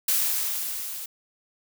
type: noise with level ramp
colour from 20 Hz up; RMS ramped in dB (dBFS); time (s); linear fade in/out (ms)
blue; -22 to -36; 0.08-1.06; 5
effects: none